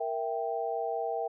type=chord; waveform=sine; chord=E diminished; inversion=second; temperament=equal; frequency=466.2 / 659.3 / 784 Hz; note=Bb4 / E5 / G5; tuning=0 / 0 / 0 cents; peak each=-34 dBFS; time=0-1.28 s; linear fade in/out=10 ms; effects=none